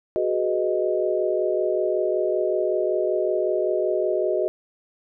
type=chord; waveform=sine; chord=G# minor seventh; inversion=third; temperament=equal; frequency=370 / 415.3 / 493.9 / 622.3 Hz; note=F#4 / G#4 / B4 / D#5; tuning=0 / 0 / 0 / 0 cents; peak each=-24 / -27 / -29 / -24 dBFS; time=0.16-4.48 s; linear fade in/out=0 ms; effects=none